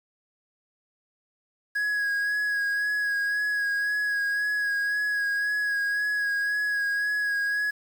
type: tone with vibrato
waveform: triangle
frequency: 1661.2 Hz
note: G#6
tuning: in tune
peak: -22 dBFS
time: 1.75-7.71 s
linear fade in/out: 10 ms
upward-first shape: sine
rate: 1.9 Hz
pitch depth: 21 cents each way
effects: 8-bit